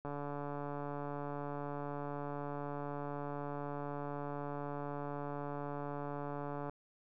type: click train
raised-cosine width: 1 ms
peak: -28 dBFS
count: 958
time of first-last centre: 0.05-6.696 s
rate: 144 Hz
effects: none